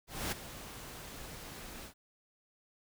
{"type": "noise with ADSR envelope", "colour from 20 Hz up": "pink", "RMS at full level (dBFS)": -34, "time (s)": [0.07, 1.94], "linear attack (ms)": 250, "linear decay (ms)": 13, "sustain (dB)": -13, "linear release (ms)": 90, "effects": []}